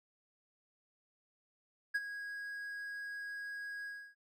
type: tone with ADSR envelope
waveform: triangle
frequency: 1649 Hz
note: G#6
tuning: 13 cents flat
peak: -27 dBFS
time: 1.94-4.15 s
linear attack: 14 ms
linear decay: 37 ms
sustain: -12 dB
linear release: 290 ms
effects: none